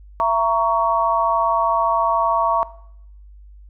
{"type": "chord", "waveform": "sine", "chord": "A# diminished", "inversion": "second", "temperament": "just", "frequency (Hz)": [671.3, 932.3, 1118.8], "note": ["E5", "A#5", "C#6"], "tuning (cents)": [31, 0, 16], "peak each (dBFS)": [-22, -19, -19], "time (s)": [0.2, 2.63], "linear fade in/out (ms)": 0, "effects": ["noise-tail reverb RT60 0.7 s tail -18 dB re dry", "added 50 Hz sine -40 dBFS peak until 3.69 s"]}